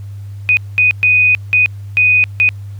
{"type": "tone bursts at uneven times", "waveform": "sine", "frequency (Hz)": 2489, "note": "D#7", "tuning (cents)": 0, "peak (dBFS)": -7, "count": 6, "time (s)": [[0.49, 0.57], [0.78, 0.91], [1.03, 1.35], [1.53, 1.66], [1.97, 2.24], [2.4, 2.49]], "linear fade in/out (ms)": 0, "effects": ["added 100 Hz sine -25 dBFS peak until 2.79 s", "pink hiss -51 dBFS RMS until 2.79 s"]}